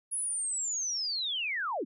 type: linear sweep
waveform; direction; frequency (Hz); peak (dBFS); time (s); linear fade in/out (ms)
sine; down; 10548 to 193.3; -30; 0.11-1.85; 20
effects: none